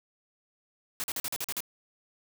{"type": "noise bursts", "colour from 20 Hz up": "white", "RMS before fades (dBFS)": -33, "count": 8, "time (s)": [1, 1.605], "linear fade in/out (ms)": 0, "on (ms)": 38, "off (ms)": 43, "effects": []}